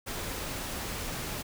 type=noise; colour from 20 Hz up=pink; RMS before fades=-36 dBFS; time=0.06-1.43 s; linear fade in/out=20 ms; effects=none